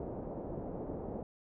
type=low-pass noise; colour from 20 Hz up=white; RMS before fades=-41 dBFS; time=0-1.23 s; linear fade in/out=2 ms; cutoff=610 Hz; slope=24 dB/octave; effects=none